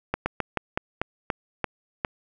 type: slowing click train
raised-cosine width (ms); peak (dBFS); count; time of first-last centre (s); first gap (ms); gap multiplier
0.5; -9; 9; 0.14-2.048; 120; 1.19
effects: none